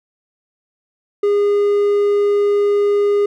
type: tone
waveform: triangle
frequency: 408.6 Hz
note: G#4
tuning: 28 cents flat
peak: -10 dBFS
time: 1.23-3.26 s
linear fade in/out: 5 ms
effects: none